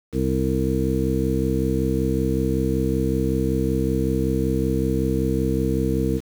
harmonic tone, 65.3 Hz, C2, 3 cents flat, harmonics 1 / 2 / 3 / 4 / 5 / 7, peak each -26 / -26 / -26 / -26 / -26 / -26 dBFS, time 0.12-6.21 s, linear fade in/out 50 ms, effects 7-bit

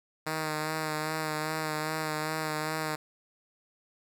5% pulse tone with vibrato, 155.56 Hz, D#3, in tune, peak -19 dBFS, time 0.26-2.96 s, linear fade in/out 10 ms, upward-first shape sine, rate 2.5 Hz, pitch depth 26 cents each way, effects none

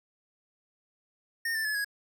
square tone with pitch steps, 1832 / 1772.7 / 1715.3 / 1659.7 Hz, A#6 / A6 / A6 / G#6, -31 / +12 / -45 / -2 cents, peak -29 dBFS, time 1.45-1.846 s, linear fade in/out 5 ms, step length 99 ms, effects none

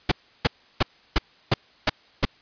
pink noise bursts, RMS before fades -18 dBFS, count 7, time 0.09-2.252 s, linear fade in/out 5 ms, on 26 ms, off 330 ms, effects white hiss -56 dBFS RMS until 2.41 s + resampled to 11025 Hz

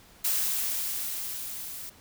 blue noise with level ramp, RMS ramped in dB -26 to -40 dBFS, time 0.24-1.9 s, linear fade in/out 10 ms, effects pink hiss -55 dBFS RMS until 2 s

